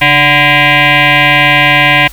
sine tone with frequency modulation, 141.6 Hz, C#3, 37 cents sharp, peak -4 dBFS, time 0.01-2.08 s, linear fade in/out 10 ms, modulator 439 Hz, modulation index 6.4, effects added 50 Hz sine -29 dBFS peak until 2.12 s + white hiss -35 dBFS RMS until 2.12 s

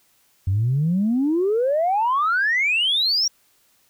sine exponential sweep, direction up, 90.5 to 5730 Hz, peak -16 dBFS, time 0.47-3.28 s, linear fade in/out 5 ms, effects tanh soft clip ceiling -13 dBFS + white hiss -61 dBFS RMS until 3.89 s

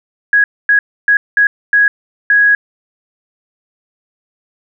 sine tone bursts at uneven times, 1661.2 Hz, G#6, in tune, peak -6 dBFS, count 6, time 0.33-0.44 / 0.69-0.79 / 1.08-1.17 / 1.37-1.47 / 1.73-1.88 / 2.3-2.55 s, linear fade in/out 2 ms, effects none

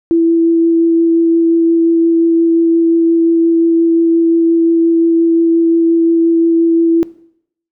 sine tone with vibrato, 332.3 Hz, E4, 14 cents sharp, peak -7 dBFS, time 0.11-7.03 s, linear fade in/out 0 ms, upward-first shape sine, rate 5.7 Hz, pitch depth 8 cents each way, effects noise-tail reverb RT60 0.7 s tail -20 dB re dry

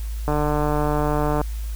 click train, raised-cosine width 1 ms, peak -9 dBFS, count 170, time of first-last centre 0.28-1.414 s, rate 149 Hz, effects added 54 Hz sine -25 dBFS peak until 1.75 s + white hiss -45 dBFS RMS until 1.75 s

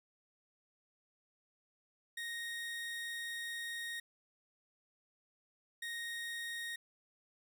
30% pulse tone bursts at uneven times, 1864.7 Hz, A#6, in tune, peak -37 dBFS, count 2, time 2.17-4 / 5.82-6.76 s, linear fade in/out 5 ms, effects none

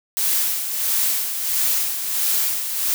blue noise with tremolo, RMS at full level -19 dBFS, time 0.17-2.94 s, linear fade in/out 0 ms, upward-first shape sine, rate 1.5 Hz, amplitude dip 55%, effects none

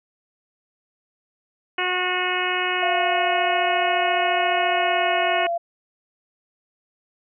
harmonic tone, 363.7 Hz, F#4, 30 cents flat, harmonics 1 / 2 / 3 / 4 / 5 / 6 / 7 / 8, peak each -29 / -29 / -29 / -29 / -29 / -29 / -29 / -29 dBFS, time 1.78-5.47 s, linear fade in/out 5 ms
sine tone with pitch glide, 693 to 683.1 Hz, F5 to F5, -14 to -38 cents, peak -21 dBFS, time 2.82-5.58 s, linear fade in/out 10 ms, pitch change -24 cents, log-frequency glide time 4.67-5.24 s
effects none

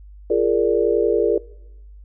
sine chord, Bb dominant seventh, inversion second, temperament equal with one note detuned, 346.4 / 415.3 / 466.2 / 587.3 Hz, F4 / Ab4 / Bb4 / D5, -14 / 0 / 0 / 0 cents, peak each -22 / -19 / -19 / -24 dBFS, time 0.3-1.38 s, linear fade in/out 5 ms, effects noise-tail reverb RT60 0.9 s tail -22 dB re dry + added 50 Hz sine -39 dBFS peak until 2.04 s

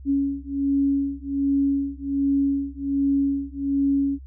sine beating tone pair, 277.2 / 278.5 Hz, C#4 / C#4, 0 / +8 cents, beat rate 1.3 Hz, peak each -23 dBFS, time 0.05-4.19 s, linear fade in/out 50 ms, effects added 66 Hz sine -38 dBFS peak until 4.26 s

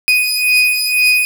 35% pulse beating tone pair, 2489 / 2491 Hz, D#7 / D#7, 0 / +1 cents, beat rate 2 Hz, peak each -13 / -11 dBFS, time 0.08-1.25 s, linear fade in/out 0 ms, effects 8-bit

